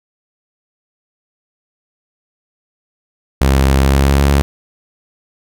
sawtooth tone with pitch glide, 67.4 to 70.18 Hz, C#2 to C#2, -48 to +22 cents, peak -5 dBFS, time 3.41-4.42 s, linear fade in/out 0 ms, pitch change +70 cents, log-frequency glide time 3.79-4.27 s, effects none

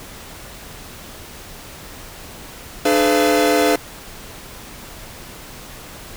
45% pulse tone cluster, 298.8 / 426.9 / 507 / 684 Hz, D4 / G#4 / B4 / F5, +30 / +48 / +45 / -36 cents, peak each -19 dBFS, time 2.85-3.76 s, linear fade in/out 5 ms, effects pink hiss -37 dBFS RMS until 6.16 s

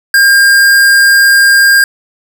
square tone, 1607 Hz, G6, 43 cents sharp, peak -4 dBFS, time 0.14-1.84 s, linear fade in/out 2 ms, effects none

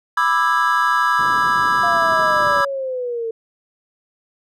triangle chord, E dominant seventh, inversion second, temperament just, 988.9 / 1186.7 / 1318.5 / 1648.1 Hz, B5 / D6 / E6 / G#6, +2 / +18 / 0 / -14 cents, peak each -18 dBFS, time 0.17-2.65 s, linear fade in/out 5 ms
pink band-pass noise, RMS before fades -35 dBFS, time 1.19-2.61 s, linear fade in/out 0 ms, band 130 to 520 Hz, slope 12 dB/octave
sine linear sweep, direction down, 698.5 to 447.1 Hz, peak -21 dBFS, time 1.83-3.31 s, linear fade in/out 5 ms
effects none

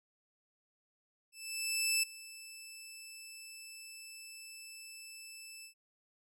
15% pulse tone with ADSR envelope, 2637 Hz, E7, in tune, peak -21 dBFS, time 1.32-5.74 s, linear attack 710 ms, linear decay 8 ms, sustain -20 dB, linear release 95 ms, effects none

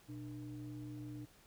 triangle ring-modulated tone, 88.9 Hz, F2, 31 cents sharp, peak -39 dBFS, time 0.08-1.26 s, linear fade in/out 20 ms, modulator 211 Hz, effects pink hiss -65 dBFS RMS until 1.46 s

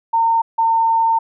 sine tone pair in turn, 913 / 907.7 Hz, A#5 / A#5, -36 / -46 cents, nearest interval unison, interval 10 cents, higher first, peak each -12 dBFS, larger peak neither, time 0.13-0.42 / 0.58-1.19 s, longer second, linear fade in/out 10 ms, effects none

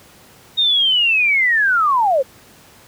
sine linear sweep, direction down, 3724 to 493.9 Hz, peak -12 dBFS, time 0.57-2.23 s, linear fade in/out 20 ms, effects pink hiss -46 dBFS RMS until 2.87 s + high-pass 80 Hz 12 dB/octave

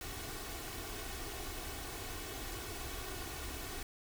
pink noise with comb filter, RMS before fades -43 dBFS, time 0.01-3.83 s, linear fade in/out 2 ms, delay 2.7 ms, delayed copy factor +0.65, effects none

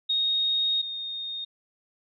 sine tone pair in turn, 3729 / 3693 Hz, A#7 / A#7, 0 / -17 cents, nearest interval unison, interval 17 cents, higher first, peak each -22 / -31 dBFS, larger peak first, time 0.09-0.82 / 0.82-1.45 s, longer first, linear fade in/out 10 ms, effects none

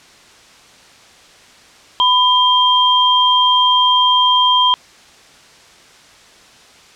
sine tone pair together, 1000 / 3190 Hz, B5 / G7, +21 / +30 cents, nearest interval octave + minor sixth, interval 2009 cents, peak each -12 dBFS, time 2-4.74 s, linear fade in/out 0 ms, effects white hiss -44 dBFS RMS until 6.95 s + low-pass 6000 Hz 12 dB/octave

